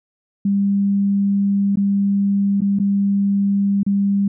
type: tone with dropouts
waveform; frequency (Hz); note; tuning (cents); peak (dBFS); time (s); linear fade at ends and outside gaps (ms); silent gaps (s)
sine; 199.3; G3; +29; -14; 0.45-4.28; 5; 1.758-1.771 / 2.607-2.617 / 2.789-2.798 / 3.832-3.864
effects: none